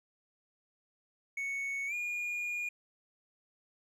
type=tone with pitch glide; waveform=triangle; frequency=2217 to 2432 Hz; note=C#7 to D#7; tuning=0 to -40 cents; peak=-32 dBFS; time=1.37-2.69 s; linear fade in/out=5 ms; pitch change=+160 cents; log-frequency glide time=1.87-1.94 s; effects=none